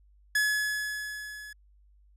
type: tone with level ramp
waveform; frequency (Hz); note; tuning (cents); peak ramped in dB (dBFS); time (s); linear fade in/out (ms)
45% pulse; 1700; G#6; +40; -22 to -42; 0.35-1.53; 5
effects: added 50 Hz sine -57 dBFS peak until 2.16 s + resampled to 32000 Hz